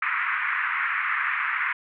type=band-pass noise; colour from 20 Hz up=white; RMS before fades=-26 dBFS; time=0.02-1.73 s; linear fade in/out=5 ms; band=1100 to 2200 Hz; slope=48 dB/octave; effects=none